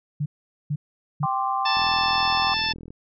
sine tone bursts, 147.6 Hz, D3, 9 cents sharp, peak -22 dBFS, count 3, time 0.2-1.26 s, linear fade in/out 10 ms, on 60 ms, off 440 ms
sine chord, G suspended fourth, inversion none, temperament equal, 784 / 1046.5 / 1174.7 Hz, G5 / C6 / D6, 0 / 0 / 0 cents, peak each -25 / -26 / -28 dBFS, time 1.23-2.54 s, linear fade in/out 2 ms
harmonic tone, 882 Hz, A5, 4 cents sharp, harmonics 1 / 2 / 3 / 4 / 5 / 6, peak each -30 / -30 / -28 / -28 / -33 / -28 dBFS, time 1.65-2.73 s, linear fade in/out 10 ms
click train, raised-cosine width 3 ms, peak -27 dBFS, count 48, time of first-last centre 1.77-2.905 s, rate 41.4 Hz
effects none

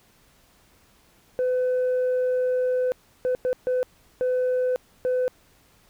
sine tone bursts at uneven times, 505 Hz, B4, 39 cents sharp, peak -18 dBFS, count 6, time 1.39-2.92 / 3.25-3.35 / 3.45-3.53 / 3.67-3.83 / 4.21-4.76 / 5.05-5.28 s, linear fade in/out 0 ms, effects tanh soft clip ceiling -19 dBFS + pink hiss -59 dBFS RMS until 5.89 s

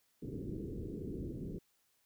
white low-pass noise, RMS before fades -42 dBFS, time 0.22-1.59 s, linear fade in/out 10 ms, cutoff 410 Hz, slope 48 dB/octave, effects white hiss -75 dBFS RMS until 2.05 s

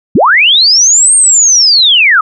sine linear two-way sweep, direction up then down, 128.8 to 8730 to 1194 Hz, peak -3 dBFS, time 0.15-2.21 s, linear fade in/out 5 ms, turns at 1.15 s, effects none

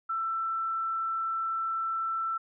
sine tone, 1334 Hz, E6, 20 cents sharp, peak -28 dBFS, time 0.09-2.38 s, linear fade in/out 10 ms, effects none

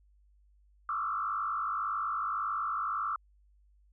sine tone with frequency modulation, 1244.5 Hz, D#6, in tune, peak -30 dBFS, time 0.89-3.16 s, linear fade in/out 2 ms, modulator 50.9 Hz, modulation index 2.5, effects added 50 Hz sine -61 dBFS peak until 3.92 s

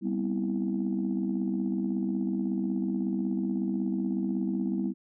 sine chord, C major seventh, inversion second, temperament just, 196.22 / 245.3 / 261.6 / 327 Hz, G3 / B3 / C4 / E4, +2 / -12 / 0 / -14 cents, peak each -29 / -32 / -35 / -32 dBFS, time 0.01-4.94 s, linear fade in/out 50 ms, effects tanh soft clip ceiling -19 dBFS

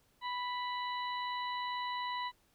harmonic tone, 987.8 Hz, B5, in tune, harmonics 1 / 2 / 3 / 4, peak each -36 / -43 / -48 / -45 dBFS, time 0.21-2.32 s, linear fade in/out 50 ms, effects pink hiss -71 dBFS RMS until 2.54 s

